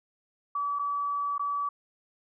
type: tone with dropouts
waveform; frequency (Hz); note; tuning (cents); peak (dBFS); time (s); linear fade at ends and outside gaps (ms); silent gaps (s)
sine; 1147; D6; -41; -27; 0.55-1.69; 5; 0.789-0.793 / 1.381-1.394
effects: none